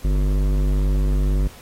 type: tone with hard clipping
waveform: sine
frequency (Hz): 48.98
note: G1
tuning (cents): -1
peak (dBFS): -18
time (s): 0.04-1.48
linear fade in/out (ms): 10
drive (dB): 14
effects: pink hiss -45 dBFS RMS until 1.61 s + AAC 48 kbps

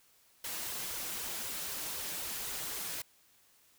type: noise with flanger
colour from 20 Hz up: white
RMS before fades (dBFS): -39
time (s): 0.44-3.02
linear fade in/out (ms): 5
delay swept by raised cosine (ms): 1.9 to 6.5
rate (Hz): 3.9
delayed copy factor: +0.6
effects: white hiss -66 dBFS RMS until 3.78 s

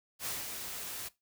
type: noise with ADSR envelope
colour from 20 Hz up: white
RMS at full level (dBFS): -36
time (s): 0.19-1.09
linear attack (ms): 72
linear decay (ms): 190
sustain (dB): -5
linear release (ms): 15
effects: noise-tail reverb RT60 0.2 s tail -19 dB re dry

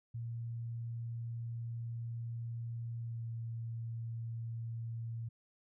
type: tone with pitch glide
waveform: sine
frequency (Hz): 116.54 to 115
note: A#2 to A#2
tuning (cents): 0 to -23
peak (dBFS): -38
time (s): 0.14-5.29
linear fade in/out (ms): 10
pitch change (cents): -23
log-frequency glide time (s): 2.99-3.27
effects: none

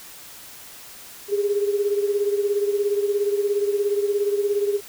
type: beating tone pair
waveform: sine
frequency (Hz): 404.8 / 421.8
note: G#4 / G#4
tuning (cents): -44 / +27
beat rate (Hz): 17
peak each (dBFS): -20 / -26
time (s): 1.28-4.81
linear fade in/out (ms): 50
effects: white hiss -42 dBFS RMS until 4.88 s

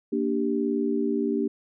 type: chord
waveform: sine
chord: G minor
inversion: first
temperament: equal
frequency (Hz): 233.1 / 293.7 / 392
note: Bb3 / D4 / G4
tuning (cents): 0 / 0 / 0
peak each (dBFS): -27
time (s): 0.12-1.48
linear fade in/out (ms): 10
effects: none

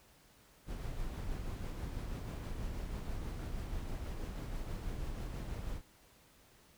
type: noise with tremolo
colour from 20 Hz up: brown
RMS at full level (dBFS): -39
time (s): 0.66-5.82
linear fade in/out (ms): 50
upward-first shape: sine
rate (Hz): 6.2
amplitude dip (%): 30
effects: pink hiss -64 dBFS RMS until 6.77 s

